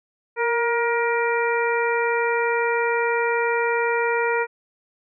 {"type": "harmonic tone with a mistuned harmonic", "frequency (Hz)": 472.8, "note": "A#4", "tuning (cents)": 24, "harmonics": [1, 2, 3, 4, 5], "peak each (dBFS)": [-22, -25, -27, -28, -29], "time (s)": [0.36, 4.47], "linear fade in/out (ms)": 50, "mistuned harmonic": 1, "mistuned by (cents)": -26, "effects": []}